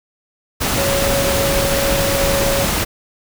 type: tone in noise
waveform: sine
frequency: 554.4 Hz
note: C#5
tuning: in tune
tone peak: -18 dBFS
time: 0.77-2.66 s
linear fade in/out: 20 ms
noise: pink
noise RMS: -18 dBFS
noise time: 0.6-2.85 s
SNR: -3 dB
effects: none